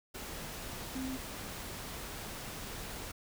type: tone in noise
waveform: sine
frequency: 261.6 Hz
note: C4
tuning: in tune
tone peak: -36 dBFS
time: 0.95-1.17 s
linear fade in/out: 10 ms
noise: pink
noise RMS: -43 dBFS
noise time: 0.14-3.12 s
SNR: +4 dB
effects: none